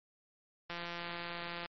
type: click train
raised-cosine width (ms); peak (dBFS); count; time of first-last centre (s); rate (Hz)
0.3; -25; 166; 0.7-1.659; 172
effects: MP3 32 kbps